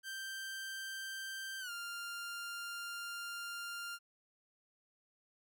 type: tone with pitch glide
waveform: sawtooth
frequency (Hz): 1568 to 1396.9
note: G6 to F6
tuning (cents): 0 to 0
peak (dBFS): -38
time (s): 0.03-3.99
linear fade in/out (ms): 50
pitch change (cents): -200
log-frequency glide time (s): 1.6-1.71
effects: none